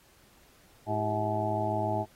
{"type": "harmonic tone with a mistuned harmonic", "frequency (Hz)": 107, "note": "A2", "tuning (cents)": -48, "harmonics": [1, 2, 3, 4, 6, 7, 8], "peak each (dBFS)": [-33, -38, -37, -38, -32, -36, -33], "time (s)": [0.86, 2.06], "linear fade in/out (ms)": 50, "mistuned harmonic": 4, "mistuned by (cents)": -130, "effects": ["pink hiss -61 dBFS RMS until 2.15 s", "AAC 48 kbps"]}